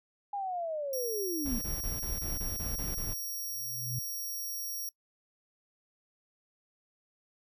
sine linear sweep, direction down, 821 to 220 Hz, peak -32 dBFS, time 0.33-1.59 s, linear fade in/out 5 ms
5% pulse tone, 5650 Hz, F8, 19 cents sharp, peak -30 dBFS, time 0.93-4.89 s, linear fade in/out 2 ms
brown noise bursts, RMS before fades -37 dBFS, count 9, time 1.45-3.14 s, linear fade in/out 10 ms, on 170 ms, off 20 ms
sine tone with exponential growth, 125.7 Hz, B2, 31 cents sharp, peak -31 dBFS, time 3.43-3.99 s, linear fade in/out 5 ms, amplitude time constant 120 ms
effects noise-tail reverb RT60 0.1 s tail -23 dB re dry

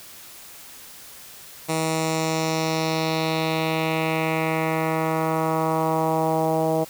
10% pulse tone with low-pass filter sweep, 160 Hz, D#3, 49 cents sharp, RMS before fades -23 dBFS, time 1.68-6.85 s, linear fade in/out 20 ms, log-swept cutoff 9500 to 650 Hz, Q 2, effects white hiss -43 dBFS RMS until 6.89 s

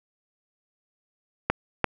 clicks, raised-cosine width 0.5 ms, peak -5 dBFS, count 2, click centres 1.5 / 1.843 s, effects none

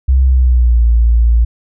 sine tone with pitch glide, 65.41 to 57.6 Hz, C2 to A#1, 0 to -20 cents, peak -6 dBFS, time 0.08-1.45 s, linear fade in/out 10 ms, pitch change -220 cents, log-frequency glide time 0.26-0.84 s, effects none

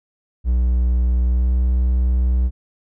triangle tone with pitch glide, 61.1 to 62.2 Hz, B1 to B1, -18 to +13 cents, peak -12 dBFS, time 0.44-2.51 s, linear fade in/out 50 ms, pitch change +31 cents, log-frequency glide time 1.26-1.54 s, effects none

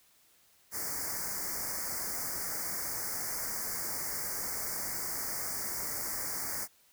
white band-stop noise, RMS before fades -36 dBFS, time 0.71-6.68 s, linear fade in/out 50 ms, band 2200 to 4700 Hz, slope 96 dB/octave, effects white hiss -65 dBFS RMS until 6.92 s

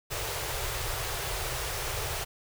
pink band-stop noise, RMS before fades -33 dBFS, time 0.1-2.25 s, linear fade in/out 20 ms, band 140 to 370 Hz, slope 48 dB/octave, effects none

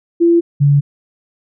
sine tone pair in turn, 339.7 / 142.83 Hz, F4 / D3, -48 / -48 cents, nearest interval octave + minor third, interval 1500 cents, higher first, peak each -7 dBFS, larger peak neither, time 0.2-0.41 / 0.6-0.81 s, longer neither, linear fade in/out 20 ms, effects none

